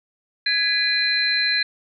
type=tone cluster; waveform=sine; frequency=1671 / 2003 / 2420 / 4083 Hz; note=G#6 / B6 / D#7 / C8; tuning=+10 / +24 / -49 / -43 cents; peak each=-23 / -28 / -28 / -20 dBFS; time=0.46-1.63 s; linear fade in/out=5 ms; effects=none